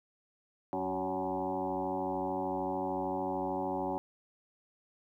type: tone with frequency modulation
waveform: sine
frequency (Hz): 561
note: C#5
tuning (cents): +21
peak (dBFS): -31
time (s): 0.73-3.98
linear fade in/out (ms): 0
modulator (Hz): 93.3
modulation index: 3.8
effects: 12-bit